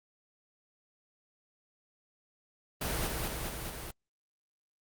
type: noise with echo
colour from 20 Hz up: pink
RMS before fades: -33 dBFS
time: 2.81-3.07 s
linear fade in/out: 5 ms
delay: 210 ms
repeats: 4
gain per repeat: -2 dB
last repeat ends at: 3.91 s
effects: Opus 32 kbps